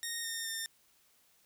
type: tone with pitch steps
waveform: 10% pulse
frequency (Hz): 1854 / 1831.6 / 1809.6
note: A#6 / A#6 / A6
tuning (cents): -10 / -31 / +48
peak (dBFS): -27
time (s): 0.03-0.66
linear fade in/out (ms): 0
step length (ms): 210
effects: white hiss -68 dBFS RMS until 1.45 s